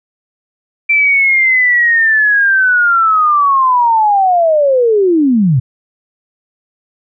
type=linear sweep; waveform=sine; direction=down; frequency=2349 to 116.54 Hz; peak=-7 dBFS; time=0.89-5.6 s; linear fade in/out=10 ms; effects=none